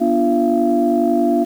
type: tone cluster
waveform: sine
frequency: 242.7 / 292.8 / 344.8 / 681 Hz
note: B3 / D4 / F4 / F5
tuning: -30 / -5 / -22 / -44 cents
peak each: -18 dBFS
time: 0-1.45 s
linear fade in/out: 20 ms
effects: tanh soft clip ceiling -3 dBFS + 7-bit